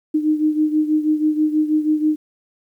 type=beating tone pair; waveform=sine; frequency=305.6 / 311.8 Hz; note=D#4 / D#4; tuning=-31 / +4 cents; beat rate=6.2 Hz; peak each=-16 / -21 dBFS; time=0.14-2.16 s; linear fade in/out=10 ms; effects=9-bit